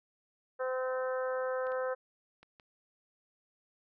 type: harmonic tone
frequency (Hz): 257.5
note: C4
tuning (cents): -28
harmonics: 2 / 3 / 4 / 5 / 6 / 7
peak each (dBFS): -32 / -45 / -43 / -42 / -43 / -51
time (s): 0.59-1.95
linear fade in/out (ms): 20
type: clicks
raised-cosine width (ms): 0.3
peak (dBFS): -39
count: 4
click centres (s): 1.669 / 1.72 / 2.43 / 2.598
effects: none